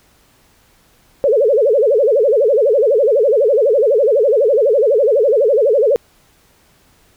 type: tone with vibrato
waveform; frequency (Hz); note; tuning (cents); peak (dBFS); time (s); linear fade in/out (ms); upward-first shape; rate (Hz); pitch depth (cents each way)
sine; 493.9; B4; 0; -9; 1.24-5.96; 0; sine; 12; 290
effects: pink hiss -53 dBFS RMS until 7.16 s